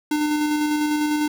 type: tone with tremolo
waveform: square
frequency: 300 Hz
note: D4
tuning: 37 cents sharp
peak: -19 dBFS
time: 0.11-1.28 s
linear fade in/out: 5 ms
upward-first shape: square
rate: 10 Hz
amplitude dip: 25%
effects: none